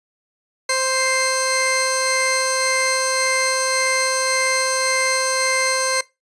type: tone pair together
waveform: 15% pulse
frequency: 523.3 / 2095 Hz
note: C5 / C7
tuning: 0 / +2 cents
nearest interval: 2 octaves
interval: 2402 cents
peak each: -14 dBFS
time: 0.69-6.01 s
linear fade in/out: 5 ms
effects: noise-tail reverb RT60 0.2 s tail -18 dB re dry + resampled to 24000 Hz